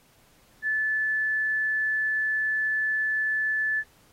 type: tone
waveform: sine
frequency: 1740 Hz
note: A6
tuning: 20 cents flat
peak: -23 dBFS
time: 0.62-3.84 s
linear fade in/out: 50 ms
effects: pink hiss -60 dBFS RMS until 4.12 s + AAC 48 kbps